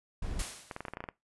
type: noise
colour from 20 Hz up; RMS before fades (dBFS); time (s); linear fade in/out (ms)
brown; -34; 0.22-0.42; 5
type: noise with exponential decay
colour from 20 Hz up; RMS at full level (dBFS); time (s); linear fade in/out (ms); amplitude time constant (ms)
white; -35; 0.39-0.95; 5; 120
type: clicks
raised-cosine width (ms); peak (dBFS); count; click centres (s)
0.5; -23; 10; 0.712 / 0.764 / 0.806 / 0.852 / 0.883 / 0.936 / 0.971 / 1.005 / 1.04 / 1.088
effects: noise-tail reverb RT60 0.2 s tail -21 dB re dry + resampled to 24000 Hz